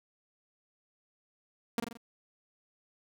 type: tone with echo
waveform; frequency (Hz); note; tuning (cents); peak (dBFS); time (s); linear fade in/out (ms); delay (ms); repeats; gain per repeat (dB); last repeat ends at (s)
sawtooth; 232.7; A#3; -3; -23; 1.78-1.8; 2; 43; 4; -5; 1.972
effects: none